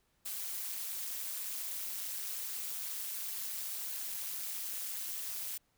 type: noise with amplitude modulation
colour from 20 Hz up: blue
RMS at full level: -36 dBFS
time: 0.25-5.58 s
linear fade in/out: 10 ms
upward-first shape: sine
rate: 207 Hz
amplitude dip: 85%
effects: pink hiss -75 dBFS RMS until 5.77 s